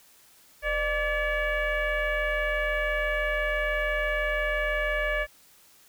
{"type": "tone with frequency modulation", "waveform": "sine", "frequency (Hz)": 1161, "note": "D6", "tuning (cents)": -20, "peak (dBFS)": -24, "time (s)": [0.62, 5.27], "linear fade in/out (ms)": 50, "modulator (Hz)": 559, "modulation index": 2, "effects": ["white hiss -57 dBFS RMS until 5.88 s"]}